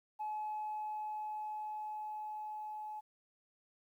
sine tone with level ramp, 853 Hz, G#5, 46 cents sharp, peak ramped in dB -35 to -41 dBFS, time 0.19-3.01 s, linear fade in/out 20 ms, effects tanh soft clip ceiling -34 dBFS + 12-bit

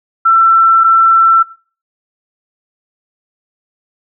sine tone pair in turn, 1341 / 1341 Hz, E6 / E6, +29 / +29 cents, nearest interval unison, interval 0 cents, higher neither, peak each -5 dBFS, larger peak neither, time 0.25-0.84 / 0.84-1.43 s, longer neither, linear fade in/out 10 ms, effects noise-tail reverb RT60 0.4 s tail -19 dB re dry

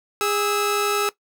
sawtooth tone pair together, 409.5 / 1300 Hz, G#4 / E6, -24 / -24 cents, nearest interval octave + minor sixth, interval 2000 cents, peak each -19 dBFS, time 0.21-1.09 s, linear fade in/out 0 ms, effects noise-tail reverb RT60 0.1 s tail -17 dB re dry

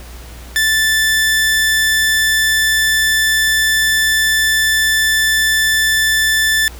sawtooth tone, 1760 Hz, A6, in tune, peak -8 dBFS, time 0.56-6.68 s, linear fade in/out 0 ms, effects added 60 Hz sine -32 dBFS peak until 6.79 s + pink hiss -38 dBFS RMS until 6.79 s

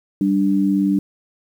sine tone pair together, 195.29 / 293.7 Hz, G3 / D4, -6 / 0 cents, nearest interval perfect fifth, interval 706 cents, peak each -17 dBFS, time 0.21-0.99 s, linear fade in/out 2 ms, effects 8-bit

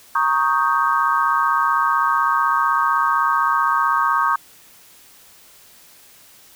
sine chord, Eb dominant seventh, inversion second, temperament equal, 932.3 / 1108.7 / 1244.5 / 1568 Hz, Bb5 / Db6 / Eb6 / G6, 0 / 0 / 0 / 0 cents, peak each -22 / -19 / -20 / -23 dBFS, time 0.15-4.36 s, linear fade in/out 5 ms, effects white hiss -48 dBFS RMS until 6.55 s

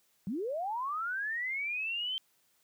sine linear sweep, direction up, 171.6 to 3136 Hz, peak -32 dBFS, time 0.27-2.18 s, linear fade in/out 0 ms, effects white hiss -71 dBFS RMS until 2.63 s + high-pass 80 Hz 12 dB/octave

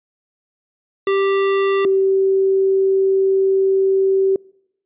square / sine tone pair in turn, 392 / 385.7 Hz, G4 / G4, 0 / -28 cents, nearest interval unison, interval 28 cents, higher first, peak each -15 / -12 dBFS, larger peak second, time 1.07-1.85 / 1.85-4.36 s, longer second, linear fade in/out 2 ms, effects noise-tail reverb RT60 0.8 s tail -26 dB re dry + resampled to 8000 Hz

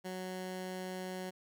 15% pulse tone, 185 Hz, F#3, in tune, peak -33 dBFS, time 0.04-1.31 s, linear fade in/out 20 ms, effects none

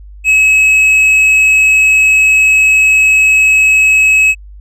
triangle tone with tanh clipping, 2569 Hz, E7, 45 cents flat, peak -6 dBFS, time 0.24-4.35 s, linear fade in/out 50 ms, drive 9 dB, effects added 50 Hz sine -30 dBFS peak until 4.6 s

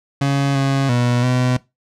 30% pulse tone with pitch steps, 139.3 / 136.8 / 121.9 / 125.9 Hz, C#3 / C#3 / B2 / B2, +9 / -23 / -22 / +34 cents, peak -12 dBFS, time 0.21-1.57 s, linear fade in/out 5 ms, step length 340 ms, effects noise-tail reverb RT60 0.2 s tail -19 dB re dry + low-pass 7000 Hz 12 dB/octave

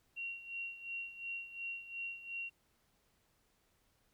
sine tone with tremolo, 2748 Hz, F7, 29 cents flat, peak -38 dBFS, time 0.16-2.5 s, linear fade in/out 20 ms, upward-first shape sine, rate 2.8 Hz, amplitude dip 75%, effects pink hiss -75 dBFS RMS until 4.13 s

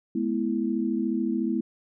sine chord, E major, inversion first, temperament equal with one note detuned, 213 / 246.9 / 329.6 Hz, G#3 / B3 / E4, +44 / 0 / 0 cents, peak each -28 dBFS, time 0.15-1.61 s, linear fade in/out 5 ms, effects none

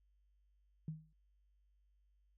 sine tone with exponential decay, 157.1 Hz, D#3, 17 cents sharp, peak -37 dBFS, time 0.88-1.13 s, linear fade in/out 2 ms, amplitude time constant 54 ms, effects added 50 Hz sine -70 dBFS peak until 2.37 s

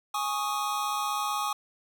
square chord, Ab suspended fourth, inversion none, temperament equal, 830.6 / 1108.7 / 1244.5 Hz, Ab5 / Db6 / Eb6, 0 / 0 / 0 cents, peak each -33 dBFS, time 0.14-1.53 s, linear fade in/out 5 ms, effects 9-bit

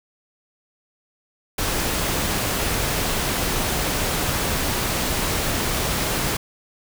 pink noise, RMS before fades -23 dBFS, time 1.58-6.37 s, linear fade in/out 5 ms, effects none

